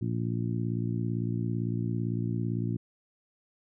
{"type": "harmonic tone", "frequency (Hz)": 57.8, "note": "A#1", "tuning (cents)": -14, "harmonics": [2, 3, 4, 5, 6], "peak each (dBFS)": [-30, -34, -36, -38, -40], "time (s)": [0.01, 2.77], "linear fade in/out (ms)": 10, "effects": []}